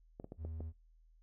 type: clicks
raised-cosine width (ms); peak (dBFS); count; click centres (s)
2; -32; 5; 0.199 / 0.244 / 0.321 / 0.45 / 0.606
type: tone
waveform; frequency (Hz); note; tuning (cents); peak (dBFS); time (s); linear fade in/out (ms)
triangle; 80.1; E2; -49; -39; 0.37-0.73; 50
effects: noise-tail reverb RT60 0.2 s tail -20 dB re dry + added 40 Hz sine -62 dBFS peak until 1.22 s